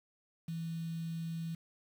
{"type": "tone with quantisation", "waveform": "sine", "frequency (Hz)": 164.81, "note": "E3", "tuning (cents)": 0, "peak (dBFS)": -36, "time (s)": [0.48, 1.55], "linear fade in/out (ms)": 5, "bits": 9, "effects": []}